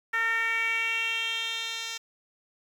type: tone with band-pass filter sweep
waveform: 10% pulse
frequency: 455 Hz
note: A#4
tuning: 42 cents flat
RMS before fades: -29 dBFS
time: 0.13-1.98 s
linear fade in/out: 10 ms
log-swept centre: 1700 to 4600 Hz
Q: 4.1
effects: 9-bit